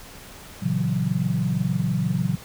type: chord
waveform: sine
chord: F# dominant seventh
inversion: first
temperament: equal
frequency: 116.54 / 138.59 / 164.81 / 185 Hz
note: A#2 / C#3 / E3 / F#3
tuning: 0 / 0 / 0 / 0 cents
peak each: -28 / -26 / -26 / -25 dBFS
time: 0.62-2.36 s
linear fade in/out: 10 ms
effects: pink hiss -43 dBFS RMS until 2.44 s